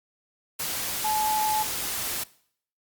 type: tone in noise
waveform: sine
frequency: 860 Hz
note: A5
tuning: 40 cents flat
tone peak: -24 dBFS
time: 1.04-1.63 s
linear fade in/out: 10 ms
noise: white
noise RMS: -30 dBFS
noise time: 0.59-2.24 s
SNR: +3 dB
effects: noise-tail reverb RT60 0.6 s tail -20 dB re dry + Opus 48 kbps